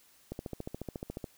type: click train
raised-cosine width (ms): 2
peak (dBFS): -24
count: 14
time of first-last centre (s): 0.32-1.242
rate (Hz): 14.1
effects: white hiss -63 dBFS RMS until 1.37 s